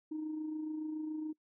sine tone with amplitude modulation, 309.9 Hz, D#4, 7 cents flat, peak -33 dBFS, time 0.11-1.33 s, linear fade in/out 10 ms, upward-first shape sine, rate 27.1 Hz, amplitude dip 45%, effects noise-tail reverb RT60 0.1 s tail -24 dB re dry + tanh soft clip ceiling -32 dBFS

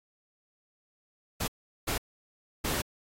pink noise bursts at uneven times, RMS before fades -31 dBFS, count 3, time 1.4-1.48 / 1.87-1.98 / 2.64-2.82 s, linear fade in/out 10 ms, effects AAC 48 kbps

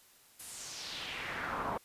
brown noise with band-pass filter sweep, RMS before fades -40 dBFS, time 0.39-1.78 s, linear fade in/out 10 ms, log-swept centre 11000 to 800 Hz, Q 2.3, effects white hiss -62 dBFS RMS until 1.84 s + resampled to 32000 Hz

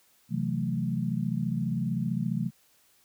sine chord, F# half-diminished seventh, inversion second, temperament equal, 130.81 / 164.81 / 185 / 220 Hz, C3 / E3 / F#3 / A3, 0 / 0 / 0 / 0 cents, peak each -32 dBFS, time 0.29-2.51 s, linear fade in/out 50 ms, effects white hiss -64 dBFS RMS until 3.04 s

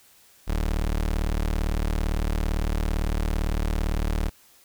30% pulse tone, 37.75 Hz, D1, 48 cents sharp, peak -20 dBFS, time 0.47-4.3 s, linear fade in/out 20 ms, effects white hiss -56 dBFS RMS until 4.64 s

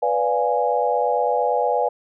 sine chord, B diminished seventh, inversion none, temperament equal with one note detuned, 493.9 / 582.6 / 698.5 / 830.6 Hz, B4 / D5 / F5 / Ab5, 0 / -14 / 0 / 0 cents, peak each -22 / -24 / -24 / -22 dBFS, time 0.02-1.89 s, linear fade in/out 10 ms, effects none

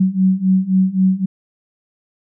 sine beating tone pair, 186.1 / 189.9 Hz, F#3 / F#3, +10 / +45 cents, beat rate 3.8 Hz, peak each -16 / -14 dBFS, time 0-1.26 s, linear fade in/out 10 ms, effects none

